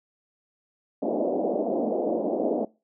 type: band-pass noise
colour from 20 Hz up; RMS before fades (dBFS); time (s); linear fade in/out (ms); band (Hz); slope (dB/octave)
white; -26; 1.02-2.65; 5; 210 to 680; 48
effects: noise-tail reverb RT60 0.3 s tail -23 dB re dry